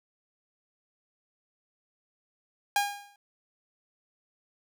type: tone with exponential decay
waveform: sawtooth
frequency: 812 Hz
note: G#5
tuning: 39 cents flat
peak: -17 dBFS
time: 2.76-3.16 s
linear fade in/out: 2 ms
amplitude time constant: 86 ms
effects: none